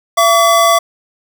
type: tone pair together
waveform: square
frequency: 675 / 1141.5 Hz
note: E5 / D6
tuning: +41 / -50 cents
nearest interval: major sixth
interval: 909 cents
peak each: -11 dBFS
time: 0.17-0.79 s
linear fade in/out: 10 ms
effects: none